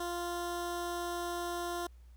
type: tone with notch filter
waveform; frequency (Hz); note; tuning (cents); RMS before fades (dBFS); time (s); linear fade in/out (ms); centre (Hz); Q
15% pulse; 348.2; F4; -5; -37; 0-1.87; 5; 2300; 1.5
effects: added 60 Hz sine -52 dBFS peak until 2.16 s + pink hiss -72 dBFS RMS until 2.16 s